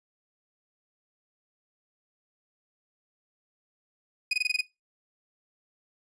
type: tone bursts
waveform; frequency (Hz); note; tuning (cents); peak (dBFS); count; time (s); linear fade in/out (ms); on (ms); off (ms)
30% pulse; 2489; D#7; 0; -20; 7; 4.31-4.61; 5; 24; 22
effects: noise-tail reverb RT60 0.2 s tail -19 dB re dry + resampled to 22050 Hz